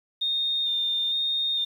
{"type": "tone with vibrato", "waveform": "sine", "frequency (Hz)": 3650, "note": "A#7", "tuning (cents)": -37, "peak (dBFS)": -23, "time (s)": [0.21, 1.65], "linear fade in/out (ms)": 10, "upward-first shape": "square", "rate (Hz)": 1.1, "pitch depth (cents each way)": 14, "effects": ["9-bit"]}